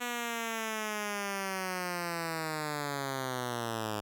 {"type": "linear sweep", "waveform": "5% pulse", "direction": "down", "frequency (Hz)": [244.3, 103.83], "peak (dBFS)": -22, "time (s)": [0, 4.01], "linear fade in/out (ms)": 20, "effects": []}